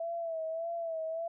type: tone with vibrato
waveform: sine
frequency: 659.3 Hz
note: E5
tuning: in tune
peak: -33 dBFS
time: 0-1.28 s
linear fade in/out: 5 ms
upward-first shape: sine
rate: 1.7 Hz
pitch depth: 52 cents each way
effects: none